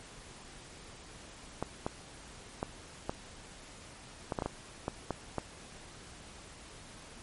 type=clicks; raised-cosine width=1 ms; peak=-18 dBFS; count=11; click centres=1.626 / 1.865 / 2.629 / 3.095 / 4.322 / 4.388 / 4.422 / 4.46 / 4.881 / 5.107 / 5.383 s; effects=pink hiss -51 dBFS RMS until 7.22 s + MP3 48 kbps